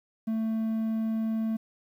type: tone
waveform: triangle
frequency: 222.2 Hz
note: A3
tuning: 17 cents sharp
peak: -24 dBFS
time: 0.27-1.57 s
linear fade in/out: 10 ms
effects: 10-bit